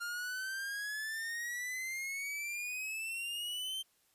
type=exponential sweep; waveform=45% pulse; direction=up; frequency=1396.9 to 3136 Hz; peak=-37 dBFS; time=0-3.83 s; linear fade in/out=20 ms; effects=white hiss -72 dBFS RMS until 4.14 s + resampled to 32000 Hz